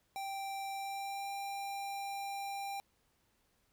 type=tone with pitch glide; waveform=square; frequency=784 to 794 Hz; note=G5 to G5; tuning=0 to +22 cents; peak=-39 dBFS; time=0.16-2.8 s; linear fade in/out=0 ms; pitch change=+22 cents; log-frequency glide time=0.73-1.3 s; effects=pink hiss -75 dBFS RMS until 3.72 s